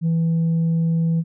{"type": "tone", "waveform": "sine", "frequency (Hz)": 164.81, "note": "E3", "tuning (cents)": 0, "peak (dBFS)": -14, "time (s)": [0.01, 1.24], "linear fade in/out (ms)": 50, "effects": ["tanh soft clip ceiling -15 dBFS"]}